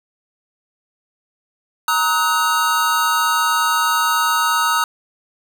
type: chord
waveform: square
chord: D# minor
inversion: second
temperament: equal with one note detuned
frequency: 932.3 / 1271.4 / 1480 Hz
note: A#5 / D#6 / F#6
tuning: 0 / +37 / 0 cents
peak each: -21 / -18 / -23 dBFS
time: 1.88-4.84 s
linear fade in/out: 2 ms
effects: none